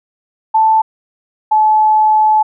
sine tone pair in turn, 880 / 861.9 Hz, A5 / A5, 0 / -36 cents, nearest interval unison, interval 36 cents, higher first, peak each -7 dBFS, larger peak neither, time 0.54-0.82 / 1.51-2.43 s, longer second, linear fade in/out 10 ms, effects none

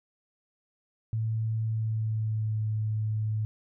sine tone with pitch glide, 111.2 to 108.22 Hz, A2 to A2, +19 to -28 cents, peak -26 dBFS, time 1.13-3.45 s, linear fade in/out 0 ms, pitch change -47 cents, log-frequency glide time 1.61-2.64 s, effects none

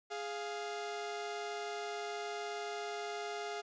sawtooth tone pair together, 415.3 / 698.5 Hz, G#4 / F5, 0 / 0 cents, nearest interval major sixth, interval 900 cents, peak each -37 / -38 dBFS, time 0.1-3.62 s, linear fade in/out 20 ms, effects resampled to 16000 Hz

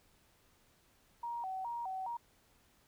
sine tone with vibrato, 845 Hz, G#5, 30 cents sharp, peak -37 dBFS, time 1.23-2.17 s, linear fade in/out 5 ms, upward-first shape square, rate 2.4 Hz, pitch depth 190 cents each way, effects pink hiss -69 dBFS RMS until 2.87 s

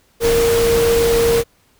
sine tone in noise, 464.6 Hz, A#4, 6 cents flat, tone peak -12 dBFS, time 0.2-1.44 s, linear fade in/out 50 ms, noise pink, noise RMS -21 dBFS, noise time 0.2-1.44 s, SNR +6 dB, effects pink hiss -57 dBFS RMS until 1.79 s

